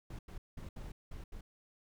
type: noise bursts at uneven times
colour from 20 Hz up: brown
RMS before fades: -45 dBFS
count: 6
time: 0.1-0.19 / 0.28-0.38 / 0.57-0.69 / 0.76-0.92 / 1.11-1.24 / 1.32-1.41 s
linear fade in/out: 5 ms
effects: none